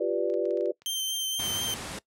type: chord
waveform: sine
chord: G dominant seventh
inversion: third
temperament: equal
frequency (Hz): 349.2 / 392 / 493.9 / 587.3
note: F4 / G4 / B4 / D5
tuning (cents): 0 / 0 / 0 / 0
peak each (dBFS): -30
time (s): 0-0.72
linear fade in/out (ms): 10
type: clicks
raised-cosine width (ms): 0.2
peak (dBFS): -35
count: 8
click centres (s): 0.3 / 0.34 / 0.455 / 0.508 / 0.573 / 0.609 / 0.658 / 0.82
type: tone with vibrato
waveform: sawtooth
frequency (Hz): 3129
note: G7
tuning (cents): -4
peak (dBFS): -25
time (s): 0.86-1.74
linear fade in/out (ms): 0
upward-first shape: sine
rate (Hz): 4.2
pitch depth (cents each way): 18
type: low-pass noise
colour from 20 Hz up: pink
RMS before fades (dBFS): -37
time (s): 1.39-1.99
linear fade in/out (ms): 5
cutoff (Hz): 11000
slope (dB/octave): 48
effects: noise-tail reverb RT60 0.1 s tail -20 dB re dry + high-pass 80 Hz 12 dB/octave